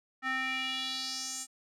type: tone with band-pass filter sweep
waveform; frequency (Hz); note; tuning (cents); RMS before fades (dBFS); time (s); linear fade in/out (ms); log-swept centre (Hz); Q
square; 261.6; C4; 0; -35; 0.22-1.47; 50; 1600 to 7900; 3.4
effects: none